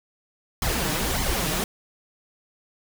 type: noise with flanger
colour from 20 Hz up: pink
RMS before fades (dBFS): -25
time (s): 0.62-1.64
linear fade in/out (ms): 2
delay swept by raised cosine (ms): 0.93 to 6.53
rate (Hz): 1.7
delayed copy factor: +0.7
effects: none